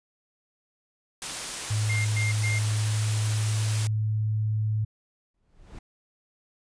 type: noise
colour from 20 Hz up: white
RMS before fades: -33 dBFS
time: 1.22-3.87 s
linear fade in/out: 0 ms
type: tone with pitch glide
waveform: sine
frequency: 106.9 to 107.95 Hz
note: A2 to A2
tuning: -49 to -33 cents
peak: -23 dBFS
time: 1.7-4.85 s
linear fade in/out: 10 ms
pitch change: +16 cents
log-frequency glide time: 2.38-3.6 s
type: tone bursts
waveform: triangle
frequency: 2115 Hz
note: C7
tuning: 18 cents sharp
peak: -27 dBFS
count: 3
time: 1.89-2.59 s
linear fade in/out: 10 ms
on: 160 ms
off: 110 ms
type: noise with exponential growth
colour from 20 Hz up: brown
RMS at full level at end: -37 dBFS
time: 5.34-5.79 s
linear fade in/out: 5 ms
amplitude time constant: 96 ms
effects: resampled to 22050 Hz